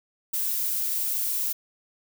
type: noise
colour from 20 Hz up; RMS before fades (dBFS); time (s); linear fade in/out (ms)
violet; -27; 0.33-1.53; 10
effects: none